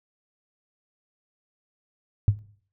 sine tone with exponential decay, 103 Hz, G#2, 14 cents flat, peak -11 dBFS, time 2.28-2.39 s, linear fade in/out 0 ms, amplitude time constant 23 ms, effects noise-tail reverb RT60 0.5 s tail -18 dB re dry

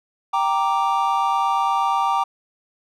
triangle chord, G minor, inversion none, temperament equal, 784 / 932.3 / 1174.7 Hz, G5 / Bb5 / D6, 0 / 0 / 0 cents, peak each -20 dBFS, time 0.33-2.24 s, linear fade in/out 10 ms, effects none

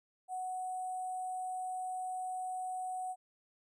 sine tone with sample-and-hold, 740 Hz, F#5, in tune, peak -36 dBFS, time 0.28-3.16 s, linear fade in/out 50 ms, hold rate 8820 Hz, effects resampled to 22050 Hz

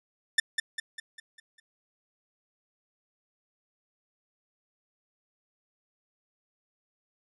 sawtooth tone with echo, 1788 Hz, A6, 27 cents sharp, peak -15 dBFS, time 0.38-0.4 s, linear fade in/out 5 ms, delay 200 ms, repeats 6, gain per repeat -6 dB, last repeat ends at 1.6 s, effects resampled to 24000 Hz

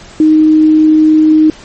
sine tone, 311.1 Hz, D#4, in tune, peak -3 dBFS, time 0.2-1.5 s, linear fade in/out 2 ms, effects pink hiss -35 dBFS RMS until 1.64 s + MP3 32 kbps

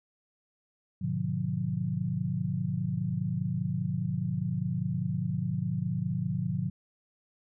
sine chord, G# diminished seventh, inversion none, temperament just, 103.83 / 124.59 / 149.51 / 179.41 Hz, G#2 / B2 / D3 / F3, 0 / +16 / +31 / +47 cents, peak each -36 / -34 / -33 / -32 dBFS, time 1.01-6.7 s, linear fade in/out 10 ms, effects none

